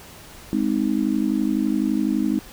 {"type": "chord", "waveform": "sine", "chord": "Ab major", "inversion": "none", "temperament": "just", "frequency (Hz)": [207.7, 259.6, 311.5], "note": ["Ab3", "C4", "Eb4"], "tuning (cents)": [0, -13, 2], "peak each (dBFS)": -23, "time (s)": [0.53, 2.39], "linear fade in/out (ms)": 0, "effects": ["pink hiss -43 dBFS RMS until 2.52 s"]}